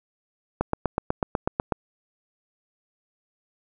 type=click train; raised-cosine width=1 ms; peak=-8 dBFS; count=10; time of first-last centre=0.61-1.722 s; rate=8.09 Hz; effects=none